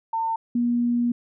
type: tone pair in turn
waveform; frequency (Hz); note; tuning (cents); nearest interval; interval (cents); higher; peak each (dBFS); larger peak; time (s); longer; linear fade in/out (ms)
sine; 903 / 239.6; A5 / A#3; +45 / +48; octave + major seventh; 2297; first; -22 / -19; second; 0.13-0.36 / 0.55-1.12; second; 5
effects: none